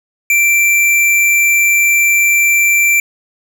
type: tone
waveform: square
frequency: 2349 Hz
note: D7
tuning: in tune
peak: -9 dBFS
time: 0.3-3 s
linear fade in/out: 2 ms
effects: none